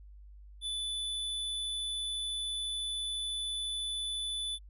square tone, 3486 Hz, A7, 17 cents flat, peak -34 dBFS, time 0.61-4.59 s, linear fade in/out 50 ms, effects added 50 Hz sine -49 dBFS peak until 4.69 s + resampled to 32000 Hz

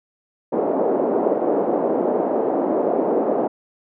white band-pass noise, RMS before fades -20 dBFS, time 0.52-3.48 s, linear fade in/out 10 ms, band 260 to 640 Hz, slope 24 dB/octave, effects none

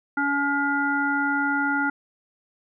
harmonic tone, 283.2 Hz, C#4, 37 cents sharp, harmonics 1 / 3 / 5 / 7, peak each -26 / -28 / -23 / -36 dBFS, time 0.17-1.9 s, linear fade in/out 5 ms, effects none

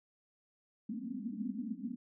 pink band-pass noise, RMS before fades -40 dBFS, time 0.89-1.96 s, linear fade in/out 10 ms, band 200 to 270 Hz, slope 96 dB/octave, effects none

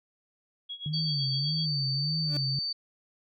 sine tone with tremolo, 3322 Hz, G#7, in tune, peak -34 dBFS, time 0.69-1.66 s, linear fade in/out 10 ms, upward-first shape sine, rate 7.9 Hz, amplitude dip 85%
sine tone with vibrato, 146.7 Hz, D3, 2 cents flat, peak -29 dBFS, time 0.86-2.59 s, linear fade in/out 2 ms, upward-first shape sine, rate 1.7 Hz, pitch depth 150 cents each way
sine tone, 4575 Hz, D8, 46 cents flat, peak -29 dBFS, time 0.93-2.73 s, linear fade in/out 10 ms
30% pulse tone with exponential growth, 293.7 Hz, D4, in tune, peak -30 dBFS, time 2.21-2.37 s, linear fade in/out 0 ms, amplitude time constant 34 ms
effects none

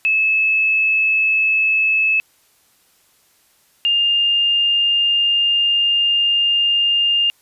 sine tone pair in turn, 2600 / 2811 Hz, E7 / F7, -24 / +11 cents, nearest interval minor second, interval 135 cents, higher second, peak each -13 dBFS, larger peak neither, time 0.05-2.2 / 3.85-7.3 s, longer second, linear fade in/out 0 ms, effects white hiss -57 dBFS RMS until 7.41 s + resampled to 32000 Hz

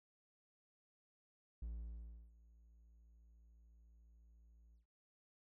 triangle tone with ADSR envelope, 57 Hz, A#1, 38 cents flat, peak -40 dBFS, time 1.62-4.86 s, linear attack 5 ms, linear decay 680 ms, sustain -21 dB, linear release 120 ms, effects none

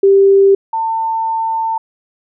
sine tone pair in turn, 392.9 / 898 Hz, G4 / A5, +4 / +35 cents, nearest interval octave + major second, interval 1431 cents, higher second, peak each -5 / -14 dBFS, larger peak first, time 0.03-0.55 / 0.73-1.78 s, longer second, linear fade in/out 5 ms, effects none

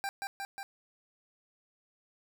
25% pulse tone with echo, 791 Hz, G5, 15 cents sharp, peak -29 dBFS, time 0.04-0.09 s, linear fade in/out 0 ms, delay 180 ms, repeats 3, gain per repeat -2 dB, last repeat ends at 0.63 s, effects none

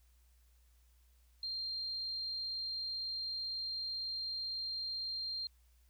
sine tone, 4186 Hz, C8, in tune, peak -37 dBFS, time 1.43-5.47 s, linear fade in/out 2 ms, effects added 60 Hz sine -64 dBFS peak until 5.89 s + white hiss -75 dBFS RMS until 5.89 s

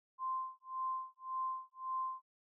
sine tone with tremolo, 1043 Hz, C6, 6 cents flat, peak -34 dBFS, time 0.18-2.22 s, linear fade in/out 50 ms, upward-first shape sine, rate 1.8 Hz, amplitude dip 100%, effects none

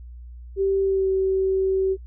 sine tone with pitch glide, 389.4 to 382 Hz, G4 to G4, -12 to -45 cents, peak -18 dBFS, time 0.56-1.97 s, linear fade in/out 50 ms, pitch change -33 cents, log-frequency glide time 0.82-1.09 s, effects noise-tail reverb RT60 0.1 s tail -22 dB re dry + added 60 Hz sine -37 dBFS peak until 2.06 s

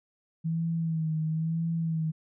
sine tone with vibrato, 161.4 Hz, E3, 36 cents flat, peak -26 dBFS, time 0.44-2.12 s, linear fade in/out 20 ms, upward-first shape sine, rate 1 Hz, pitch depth 48 cents each way, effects none

